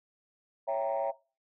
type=chord; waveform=sine; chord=C# diminished seventh; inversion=none; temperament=equal with one note detuned; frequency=554.4 / 662.7 / 784 / 932.3 Hz; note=C#5 / E5 / G5 / Bb5; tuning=0 / +9 / 0 / 0 cents; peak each=-31 / -31 / -34 / -36 dBFS; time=0.67-1.12 s; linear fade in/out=20 ms; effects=noise-tail reverb RT60 0.3 s tail -19 dB re dry + tanh soft clip ceiling -22 dBFS